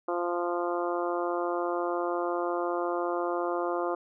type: harmonic tone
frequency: 174.3 Hz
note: F3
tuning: 3 cents flat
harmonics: 2 / 3 / 4 / 5 / 6 / 7 / 8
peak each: -31 / -33 / -34 / -39 / -37 / -37 / -44 dBFS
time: 0.08-3.95 s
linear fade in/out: 5 ms
effects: none